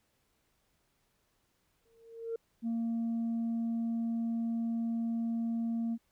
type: tone with exponential growth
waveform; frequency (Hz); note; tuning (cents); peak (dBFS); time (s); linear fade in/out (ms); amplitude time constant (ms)
sine; 457.6; A#4; -32; -30; 1.85-2.36; 5; 110
type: tone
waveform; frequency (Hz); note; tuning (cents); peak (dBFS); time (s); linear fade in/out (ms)
sine; 230; A#3; -23; -28; 2.62-5.98; 50
effects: tanh soft clip ceiling -29 dBFS + pink hiss -75 dBFS RMS until 6.11 s